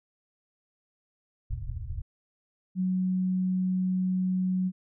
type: low-pass noise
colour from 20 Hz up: pink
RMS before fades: -34 dBFS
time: 1.5-2.02 s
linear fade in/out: 10 ms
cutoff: 130 Hz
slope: 96 dB/octave
type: tone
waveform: sine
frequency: 185 Hz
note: F#3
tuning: in tune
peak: -24 dBFS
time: 2.75-4.72 s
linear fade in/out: 50 ms
effects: none